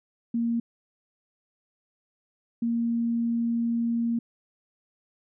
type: tone bursts at uneven times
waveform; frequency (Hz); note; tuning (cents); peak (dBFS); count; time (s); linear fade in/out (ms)
sine; 233.1; A#3; 0; -23; 2; 0.34-0.6 / 2.62-4.19; 5
effects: none